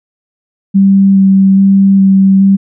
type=tone with vibrato; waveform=sine; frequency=194.3 Hz; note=G3; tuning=15 cents flat; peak=-3 dBFS; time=0.74-2.57 s; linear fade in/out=20 ms; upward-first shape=square; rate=1.2 Hz; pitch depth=10 cents each way; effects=none